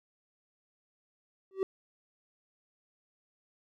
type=tone with exponential growth; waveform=triangle; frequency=383.6 Hz; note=G4; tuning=37 cents flat; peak=-21 dBFS; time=1.51-1.63 s; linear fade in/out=1 ms; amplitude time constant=25 ms; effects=none